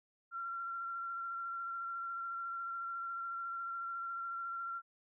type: tone with vibrato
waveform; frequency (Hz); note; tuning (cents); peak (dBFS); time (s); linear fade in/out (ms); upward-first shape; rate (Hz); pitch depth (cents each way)
sine; 1368; F6; -36; -38; 0.31-4.82; 50; sine; 14; 17
effects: none